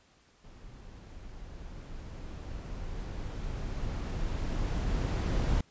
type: noise with level ramp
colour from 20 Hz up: brown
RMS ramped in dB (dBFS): -49 to -27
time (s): 0.44-5.61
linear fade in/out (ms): 5
effects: pink hiss -64 dBFS RMS until 5.7 s + resampled to 16000 Hz